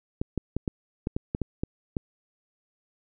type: clicks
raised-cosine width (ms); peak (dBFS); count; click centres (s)
3; -14; 10; 0.215 / 0.377 / 0.566 / 0.678 / 1.071 / 1.165 / 1.349 / 1.417 / 1.635 / 1.968
effects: none